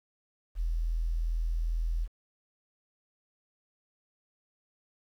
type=tone; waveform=sine; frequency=41.2 Hz; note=E1; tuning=in tune; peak=-27 dBFS; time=0.55-2.08 s; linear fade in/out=50 ms; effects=10-bit